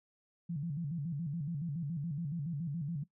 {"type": "tone with vibrato", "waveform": "sine", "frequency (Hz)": 155.56, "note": "D#3", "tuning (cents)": 0, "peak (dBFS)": -34, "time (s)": [0.49, 3.04], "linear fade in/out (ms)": 10, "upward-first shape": "square", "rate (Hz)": 7.1, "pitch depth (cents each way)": 160, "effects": ["noise-tail reverb RT60 0.1 s tail -18 dB re dry"]}